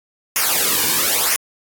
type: noise with flanger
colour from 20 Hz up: white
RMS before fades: -17 dBFS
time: 0.36-1.36 s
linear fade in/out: 0 ms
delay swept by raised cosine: 0.24 to 1.54 ms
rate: 1 Hz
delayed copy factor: -0.75
effects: AAC 64 kbps